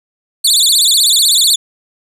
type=tone with vibrato; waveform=25% pulse; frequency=3951 Hz; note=B7; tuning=in tune; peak=-3 dBFS; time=0.44-1.56 s; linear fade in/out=10 ms; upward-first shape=sine; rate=16 Hz; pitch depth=250 cents each way; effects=none